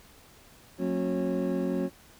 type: tone cluster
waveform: triangle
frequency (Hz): 182.3 / 226.9 / 271.6 / 364.1 / 548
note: F#3 / A#3 / C#4 / F#4 / C#5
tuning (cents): -25 / -47 / -35 / -28 / -20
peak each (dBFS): -29 / -32 / -29 / -30 / -32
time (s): 0.78-1.9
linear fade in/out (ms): 50
effects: tanh soft clip ceiling -17 dBFS + pink hiss -55 dBFS RMS until 2.19 s